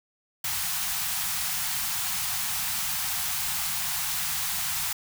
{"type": "band-stop noise", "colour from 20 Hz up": "white", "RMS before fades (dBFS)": -29, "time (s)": [0.44, 4.93], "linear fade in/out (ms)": 5, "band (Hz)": [200, 700], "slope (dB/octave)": 96, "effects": []}